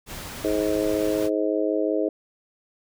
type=noise; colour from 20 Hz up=pink; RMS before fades=-36 dBFS; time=0.06-1.3 s; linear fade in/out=50 ms
type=harmonic tone; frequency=105.5 Hz; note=G#2; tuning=28 cents sharp; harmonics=3 / 4 / 5 / 6; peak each=-25 / -26 / -27 / -28 dBFS; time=0.44-2.09 s; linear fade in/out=5 ms
effects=none